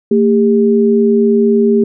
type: tone pair together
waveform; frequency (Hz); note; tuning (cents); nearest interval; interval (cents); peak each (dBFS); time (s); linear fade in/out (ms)
sine; 226.1 / 402.3; A3 / G4; +47 / +45; minor seventh; 998; -10; 0.11-1.84; 5
effects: none